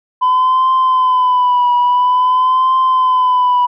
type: tone with vibrato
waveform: sine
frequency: 1007 Hz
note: B5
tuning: 33 cents sharp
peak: -7 dBFS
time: 0.21-3.67 s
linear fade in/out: 20 ms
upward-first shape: triangle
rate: 0.49 Hz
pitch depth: 60 cents each way
effects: tanh soft clip ceiling -7 dBFS